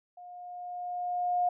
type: tone with level ramp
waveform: sine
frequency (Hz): 714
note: F5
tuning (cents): +38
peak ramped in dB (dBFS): -45 to -23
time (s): 0.17-1.49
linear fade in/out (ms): 5
effects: none